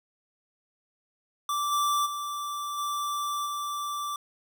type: tone with level steps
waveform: square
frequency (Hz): 1169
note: D6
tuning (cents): -8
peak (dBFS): -27 / -24 / -32 / -29 / -31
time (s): 1.49-4.16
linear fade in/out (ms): 2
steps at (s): 1.71 / 2.05 / 2.77 / 3.45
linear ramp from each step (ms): 20
effects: none